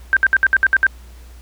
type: tone bursts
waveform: sine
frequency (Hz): 1568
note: G6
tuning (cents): 0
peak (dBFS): -9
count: 8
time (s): 0.13-0.867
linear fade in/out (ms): 0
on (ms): 37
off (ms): 63
effects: added 60 Hz sine -37 dBFS peak until 1.41 s + pink hiss -49 dBFS RMS until 1.41 s